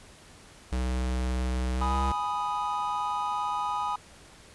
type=tone with pitch glide; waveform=square; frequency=63 to 67.13 Hz; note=B1 to C2; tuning=+35 to +45 cents; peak=-27 dBFS; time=0.72-2.12 s; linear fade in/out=5 ms; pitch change=+110 cents; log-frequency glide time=1.75-1.95 s
type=chord; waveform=triangle; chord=G# minor; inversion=none; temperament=equal; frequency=830.6 / 987.8 / 1244.5 Hz; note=G#5 / B5 / D#6; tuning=0 / 0 / 0 cents; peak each=-30 dBFS; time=1.81-3.96 s; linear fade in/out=5 ms
effects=pink hiss -52 dBFS RMS until 4.54 s + resampled to 24000 Hz